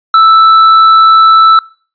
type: tone with tanh clipping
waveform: triangle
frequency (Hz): 1318.5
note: E6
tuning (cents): 0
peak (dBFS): -3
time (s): 0.14-1.59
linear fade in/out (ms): 2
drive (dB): 11
effects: noise-tail reverb RT60 0.4 s tail -23 dB re dry + resampled to 11025 Hz